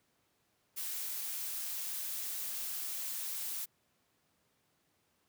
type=noise; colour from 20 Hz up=blue; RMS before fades=-39 dBFS; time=0.76-3.66 s; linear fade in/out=20 ms; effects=pink hiss -75 dBFS RMS until 5.28 s + high-pass 100 Hz 12 dB/octave